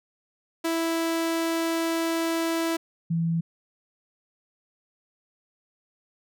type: tone pair in turn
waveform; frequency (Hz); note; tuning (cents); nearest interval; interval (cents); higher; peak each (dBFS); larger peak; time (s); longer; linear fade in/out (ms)
sawtooth / sine; 329.8 / 166.05; E4 / E3; +1 / +13; octave; 1188; first; -20 / -22; first; 0.64-2.77 / 3.1-3.41; first; 10
effects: none